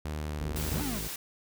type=tone with vibrato; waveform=sawtooth; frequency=75.5 Hz; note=D2; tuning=48 cents sharp; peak=-29 dBFS; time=0.05-0.82 s; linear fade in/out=0 ms; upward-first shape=sine; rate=2.2 Hz; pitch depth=15 cents each way
type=harmonic tone; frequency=52.6 Hz; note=G#1; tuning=23 cents sharp; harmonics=1 / 2 / 3 / 4 / 5 / 6 / 7 / 8 / 9; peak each=-38 / -46 / -41 / -52 / -47 / -55 / -47 / -53 / -51 dBFS; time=0.4-1.08 s; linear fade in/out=0 ms
type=noise; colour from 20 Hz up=white; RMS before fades=-38 dBFS; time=0.56-1.16 s; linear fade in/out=2 ms
type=linear two-way sweep; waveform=square; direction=up then down; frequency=61.74 to 305.9 to 188 Hz; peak=-35 dBFS; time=0.71-0.99 s; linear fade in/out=10 ms; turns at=0.82 s
effects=none